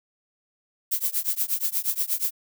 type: noise with tremolo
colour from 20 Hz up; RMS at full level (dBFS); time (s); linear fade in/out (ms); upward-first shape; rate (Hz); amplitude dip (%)
violet; -22; 0.91-2.31; 10; triangle; 8.4; 100
effects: none